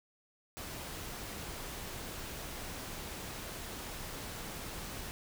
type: noise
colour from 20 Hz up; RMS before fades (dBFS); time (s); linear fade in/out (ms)
pink; -43; 0.57-5.11; 0
effects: none